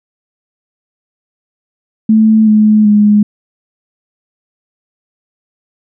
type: tone with pitch steps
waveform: sine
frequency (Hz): 218.9 / 213.7 / 208.5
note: A3 / G#3 / G#3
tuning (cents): -9 / +50 / +7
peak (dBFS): -4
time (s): 2.09-3.23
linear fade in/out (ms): 5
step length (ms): 380
effects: none